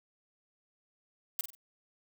blue noise with echo, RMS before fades -31 dBFS, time 1.39-1.41 s, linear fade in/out 2 ms, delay 47 ms, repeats 3, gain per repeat -9 dB, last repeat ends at 1.551 s, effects none

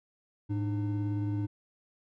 triangle tone pair together, 106.45 / 301.1 Hz, G#2 / D4, +43 / +43 cents, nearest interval octave + tritone, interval 1800 cents, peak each -28 / -32 dBFS, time 0.49-1.47 s, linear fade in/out 20 ms, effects none

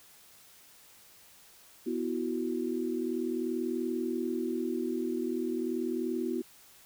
sine chord, B suspended fourth, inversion none, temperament equal, 246.9 / 329.6 / 370 Hz, B3 / E4 / F#4, 0 / 0 / 0 cents, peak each -34 dBFS, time 1.86-6.42 s, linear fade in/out 10 ms, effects white hiss -57 dBFS RMS until 6.85 s

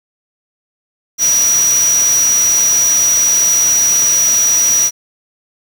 sine tone in noise, 5810 Hz, F#8, 32 cents flat, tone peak -9 dBFS, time 1.18-4.91 s, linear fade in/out 50 ms, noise white, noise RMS -21 dBFS, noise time 1.18-4.91 s, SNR +9 dB, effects none

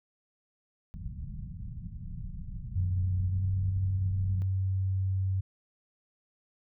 pink low-pass noise, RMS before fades -39 dBFS, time 0.94-4.42 s, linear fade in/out 0 ms, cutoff 190 Hz, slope 48 dB/octave
sine tone with pitch glide, 92.3 to 95.17 Hz, F#2 to F#2, -4 to +49 cents, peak -26 dBFS, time 2.75-5.41 s, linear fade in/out 10 ms, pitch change +53 cents, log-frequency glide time 3.25-3.43 s
effects none

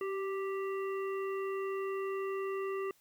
harmonic tone with a mistuned harmonic, 392 Hz, G4, in tune, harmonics 1 / 3 / 5 / 7, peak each -34 / -42 / -48 / -51 dBFS, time 0.01-2.91 s, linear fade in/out 2 ms, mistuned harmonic 1, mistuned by -18 cents, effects white hiss -68 dBFS RMS until 3 s

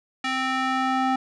square tone with band-pass filter sweep, 261.6 Hz, C4, in tune, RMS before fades -24 dBFS, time 0.24-1.16 s, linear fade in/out 5 ms, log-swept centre 2200 to 880 Hz, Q 1.1, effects resampled to 22050 Hz

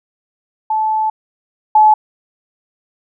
sine tone pair in turn, 870 / 858.5 Hz, A5 / A5, -20 / -43 cents, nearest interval unison, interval 23 cents, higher first, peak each -13 / -5 dBFS, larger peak second, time 0.7-1.1 / 1.75-1.94 s, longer first, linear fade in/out 5 ms, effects none

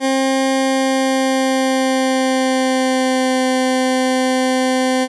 20% pulse tone with pitch glide, 266.5 to 257.9 Hz, C4 to C4, +32 to -25 cents, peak -9 dBFS, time 0-5.08 s, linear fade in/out 50 ms, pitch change -57 cents, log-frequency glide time 0.51-3.47 s, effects resampled to 24000 Hz

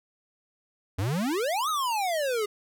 square exponential two-way sweep, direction up then down, 87.31 to 1303 to 404.5 Hz, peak -26 dBFS, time 0.98-2.46 s, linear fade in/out 10 ms, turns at 1.69 s, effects none

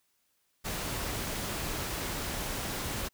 pink noise, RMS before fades -35 dBFS, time 0.64-3.09 s, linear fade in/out 20 ms, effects white hiss -74 dBFS RMS until 3.13 s

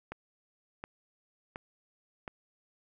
click train, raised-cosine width 0.5 ms, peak -24 dBFS, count 4, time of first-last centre 0.12-2.278 s, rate 1.39 Hz, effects none

